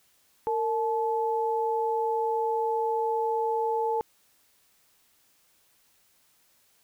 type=tone pair together; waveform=sine; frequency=457.5 / 865.4 Hz; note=A#4 / A5; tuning=-32 / -29 cents; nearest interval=major seventh; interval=1103 cents; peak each=-27 dBFS; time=0.47-4.01 s; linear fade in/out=0 ms; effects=white hiss -65 dBFS RMS until 6.83 s